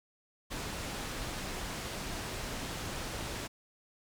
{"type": "low-pass noise", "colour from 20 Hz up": "pink", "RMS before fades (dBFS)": -39, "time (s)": [0.5, 3.48], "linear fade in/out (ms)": 20, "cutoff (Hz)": 9000, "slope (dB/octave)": 12, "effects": []}